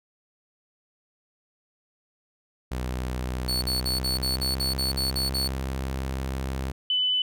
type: tone with pitch glide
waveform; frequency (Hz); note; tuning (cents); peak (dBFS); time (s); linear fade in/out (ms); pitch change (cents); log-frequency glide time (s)
sawtooth; 63 to 66.17; B1 to C2; +35 to +20; -24; 2.71-6.72; 10; +85; 3.57-4.66
type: tone bursts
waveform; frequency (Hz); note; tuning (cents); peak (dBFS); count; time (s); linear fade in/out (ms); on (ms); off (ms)
40% pulse; 4435; C#8; 0; -24; 11; 3.48-5.48; 10; 140; 46
type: tone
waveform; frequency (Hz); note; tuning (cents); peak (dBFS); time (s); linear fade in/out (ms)
sine; 3003; F#7; +25; -21; 6.9-7.22; 2
effects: none